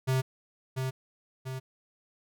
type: tone with echo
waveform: square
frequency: 130.81 Hz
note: C3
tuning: in tune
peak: -25 dBFS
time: 0.07-0.22 s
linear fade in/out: 20 ms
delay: 690 ms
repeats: 2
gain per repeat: -5 dB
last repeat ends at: 1.6 s
effects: none